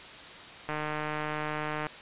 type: click train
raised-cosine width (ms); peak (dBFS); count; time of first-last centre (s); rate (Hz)
0.5; -18; 180; 0.69-1.868; 152
effects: white hiss -45 dBFS RMS until 2.01 s + resampled to 8000 Hz